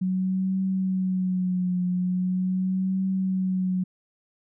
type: tone with vibrato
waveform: sine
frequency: 185 Hz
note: F#3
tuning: in tune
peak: -22 dBFS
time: 0.01-3.84 s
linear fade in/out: 10 ms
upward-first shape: triangle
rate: 0.41 Hz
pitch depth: 50 cents each way
effects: none